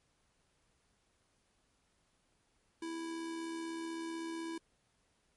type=tone with amplitude modulation; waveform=square; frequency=329.6 Hz; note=E4; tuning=in tune; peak=-38 dBFS; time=2.82-4.58 s; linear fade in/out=5 ms; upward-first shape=sine; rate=75.9 Hz; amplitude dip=35%; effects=pink hiss -75 dBFS RMS until 5.36 s + MP3 48 kbps